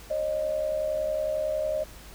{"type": "tone pair together", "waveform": "sine", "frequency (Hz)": [545.1, 616], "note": ["C#5", "D#5"], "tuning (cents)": [-29, -17], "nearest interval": "major second", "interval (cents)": 212, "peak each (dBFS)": [-32, -26], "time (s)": [0.1, 1.84], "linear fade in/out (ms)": 10, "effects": ["added 50 Hz sine -47 dBFS peak until 2.14 s", "pink hiss -48 dBFS RMS until 2.14 s"]}